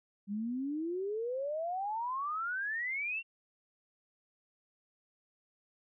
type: exponential sweep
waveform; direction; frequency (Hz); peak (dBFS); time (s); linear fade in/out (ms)
sine; up; 196 to 2774; -33; 0.27-3.23; 50
effects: none